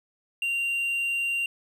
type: tone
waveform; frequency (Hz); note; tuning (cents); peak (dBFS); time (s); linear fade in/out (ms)
triangle; 2770; F7; -15; -23; 0.42-1.46; 2
effects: none